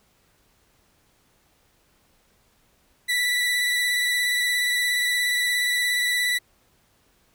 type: tone with vibrato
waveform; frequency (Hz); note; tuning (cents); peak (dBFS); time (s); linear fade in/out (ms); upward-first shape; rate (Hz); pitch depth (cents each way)
30% pulse; 1968; B6; -7; -18; 3.08-6.39; 20; triangle; 17; 21
effects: pink hiss -63 dBFS RMS until 7.34 s